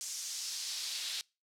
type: noise with high-pass filter sweep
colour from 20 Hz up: brown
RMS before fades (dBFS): -39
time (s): 0.01-1.21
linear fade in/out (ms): 0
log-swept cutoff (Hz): 6400 to 3800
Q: 2
effects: noise-tail reverb RT60 0.3 s tail -26 dB re dry + low-pass 12000 Hz 12 dB/octave